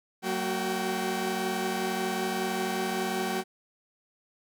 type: tone cluster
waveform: sawtooth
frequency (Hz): 188.7 / 230.5 / 372.2 / 776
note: F#3 / A#3 / F#4 / G5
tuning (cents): +34 / -19 / +10 / -18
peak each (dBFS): -31 / -31 / -28 / -30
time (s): 0.22-3.44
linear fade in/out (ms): 50
effects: none